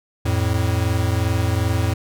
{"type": "tone pair together", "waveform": "square", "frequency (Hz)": [86.9, 109.49], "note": ["F2", "A2"], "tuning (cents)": [-8, -8], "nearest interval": "major third", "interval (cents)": 400, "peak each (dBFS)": -21, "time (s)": [0.25, 1.94], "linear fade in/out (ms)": 10, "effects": []}